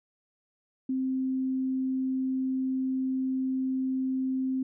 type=tone; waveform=sine; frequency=261.6 Hz; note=C4; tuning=in tune; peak=-26 dBFS; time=0.89-4.63 s; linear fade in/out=5 ms; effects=none